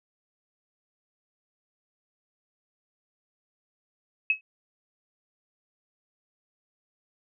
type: tone with exponential decay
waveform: sine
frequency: 2571 Hz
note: E7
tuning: 44 cents flat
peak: -16 dBFS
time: 4.3-4.41 s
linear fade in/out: 2 ms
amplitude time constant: 22 ms
effects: none